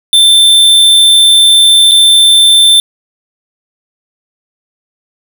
square tone with dropouts, 3553 Hz, A7, 16 cents sharp, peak -3 dBFS, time 0.13-2.8 s, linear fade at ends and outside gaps 1 ms, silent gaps 1.912-1.917 s, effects none

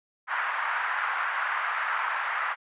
white band-pass noise, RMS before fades -29 dBFS, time 0.27-2.56 s, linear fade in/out 50 ms, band 970 to 1700 Hz, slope 24 dB/octave, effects resampled to 8000 Hz

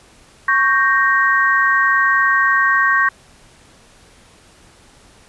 sine chord, G diminished, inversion second, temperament equal, 1108.7 / 1568 / 1864.7 Hz, Db6 / G6 / Bb6, 0 / 0 / 0 cents, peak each -16 dBFS, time 0.48-3.09 s, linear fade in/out 5 ms, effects pink hiss -48 dBFS RMS until 5.28 s + resampled to 24000 Hz

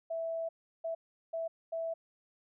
sine tone bursts at uneven times, 658 Hz, E5, 3 cents flat, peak -33 dBFS, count 4, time 0.1-0.49 / 0.84-0.95 / 1.33-1.48 / 1.72-1.94 s, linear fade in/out 10 ms, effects none

